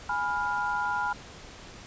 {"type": "chord", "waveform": "sine", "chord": "F diminished", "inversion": "first", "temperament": "equal with one note detuned", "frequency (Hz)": [830.6, 987.8, 1405.8], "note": ["Ab5", "Cb6", "F6"], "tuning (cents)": [0, 0, 11], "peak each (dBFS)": [-31, -31, -30], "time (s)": [0.09, 1.13], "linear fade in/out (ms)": 5, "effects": ["pink hiss -46 dBFS RMS until 1.86 s", "resampled to 16000 Hz"]}